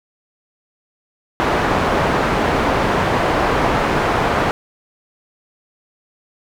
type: low-pass noise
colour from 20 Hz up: white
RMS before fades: -17 dBFS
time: 1.4-4.51 s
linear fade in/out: 0 ms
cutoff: 1100 Hz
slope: 12 dB/octave
effects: none